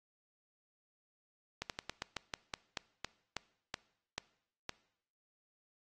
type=slowing click train; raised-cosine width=0.2 ms; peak=-20 dBFS; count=14; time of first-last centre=1.62-4.694 s; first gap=78 ms; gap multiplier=1.17; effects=noise-tail reverb RT60 0.7 s tail -21 dB re dry + AAC 32 kbps